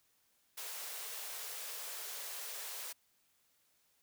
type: high-pass noise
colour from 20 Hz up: white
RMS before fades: -44 dBFS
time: 0.57-2.93 s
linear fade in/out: 10 ms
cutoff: 400 Hz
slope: 96 dB/octave
effects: white hiss -74 dBFS RMS until 4.02 s